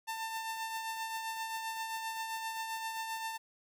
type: tone with tremolo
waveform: sawtooth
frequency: 895 Hz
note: A5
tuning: 29 cents sharp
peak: -31 dBFS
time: 0.07-3.38 s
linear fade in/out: 20 ms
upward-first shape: triangle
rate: 7.6 Hz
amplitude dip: 45%
effects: none